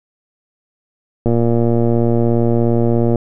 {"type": "click train", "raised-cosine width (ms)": 2, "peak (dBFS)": -3, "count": 223, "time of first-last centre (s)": [1.26, 3.157], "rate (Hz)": 117, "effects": []}